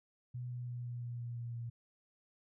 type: tone with pitch steps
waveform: sine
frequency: 123.47 / 122.62 / 121.77 / 120.93 / 120.09 / 119.26 / 118.44 / 117.62 Hz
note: B2 / B2 / B2 / B2 / B2 / A#2 / A#2 / A#2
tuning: 0 / -12 / -24 / -36 / -48 / +40 / +28 / +16 cents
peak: -39 dBFS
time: 0.34-1.7 s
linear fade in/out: 10 ms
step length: 170 ms
effects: none